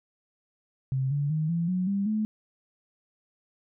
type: tone with pitch steps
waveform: sine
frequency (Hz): 132.5 / 143.66 / 155.76 / 168.88 / 183.1 / 198.53 / 215.2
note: C3 / D3 / D#3 / E3 / F#3 / G3 / A3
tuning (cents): +22 / -38 / +2 / +42 / -18 / +22 / -38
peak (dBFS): -24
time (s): 0.92-2.25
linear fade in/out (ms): 0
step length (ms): 190
effects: none